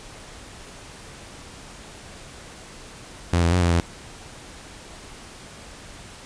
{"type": "tone with pitch steps", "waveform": "sawtooth", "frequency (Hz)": [86.7, 84.4, 90.1, 86.3, 84.9], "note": ["F2", "E2", "F#2", "F2", "F2"], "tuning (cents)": [-12, 41, -45, -20, -48], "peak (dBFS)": -13, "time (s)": [3.33, 3.8], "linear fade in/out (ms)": 0, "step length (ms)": 94, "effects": ["pink hiss -42 dBFS RMS until 6.25 s", "resampled to 22050 Hz"]}